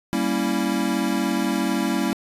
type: chord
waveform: square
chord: G diminished seventh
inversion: none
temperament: equal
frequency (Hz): 196 / 233.1 / 277.2 / 329.6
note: G3 / Bb3 / Db4 / Fb4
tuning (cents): 0 / 0 / 0 / 0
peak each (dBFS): -27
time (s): 0.13-2.13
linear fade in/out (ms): 0
effects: resampled to 32000 Hz